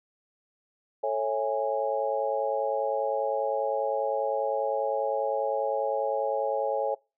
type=chord; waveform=sine; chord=A major seventh; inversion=none; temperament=just; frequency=440 / 550 / 660 / 825 Hz; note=A4 / C#5 / E5 / G#5; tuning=0 / -14 / +2 / -12 cents; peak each=-32 / -28 / -33 / -31 dBFS; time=1.03-6.95 s; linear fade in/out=10 ms; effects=noise-tail reverb RT60 0.3 s tail -26 dB re dry